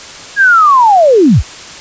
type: linear sweep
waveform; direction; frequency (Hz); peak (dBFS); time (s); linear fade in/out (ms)
sine; down; 1661.2 to 31.88; -3; 0.36-1.43; 50
effects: white hiss -29 dBFS RMS until 1.8 s + resampled to 16000 Hz